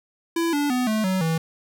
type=tone with pitch steps; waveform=square; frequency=334.5 / 289.5 / 250.6 / 216.9 / 187.73 / 162.49 Hz; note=E4 / D4 / B3 / A3 / F#3 / E3; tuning=+25 / -25 / +25 / -25 / +25 / -25 cents; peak=-21 dBFS; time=0.36-1.38 s; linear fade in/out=5 ms; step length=170 ms; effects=none